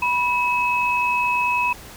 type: tone pair together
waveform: sine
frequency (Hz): 980.6 / 2570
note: B5 / E7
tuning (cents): -13 / -45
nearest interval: octave + perfect fourth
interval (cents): 1668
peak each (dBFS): -20 / -21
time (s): 0.02-1.73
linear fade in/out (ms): 5
effects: pink hiss -41 dBFS RMS until 1.96 s